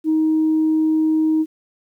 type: tone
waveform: sine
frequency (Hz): 314.4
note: D#4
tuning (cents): +18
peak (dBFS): -13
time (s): 0.04-1.46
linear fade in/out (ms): 50
effects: tanh soft clip ceiling -10 dBFS + 9-bit